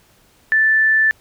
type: tone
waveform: sine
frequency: 1760 Hz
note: A6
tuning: in tune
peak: -11 dBFS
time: 0.52-1.11 s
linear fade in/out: 0 ms
effects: pink hiss -54 dBFS RMS until 1.2 s